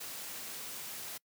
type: noise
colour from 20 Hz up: white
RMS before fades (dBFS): -43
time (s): 0-1.18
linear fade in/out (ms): 10
effects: noise-tail reverb RT60 0.1 s tail -25 dB re dry + high-pass 100 Hz 12 dB/octave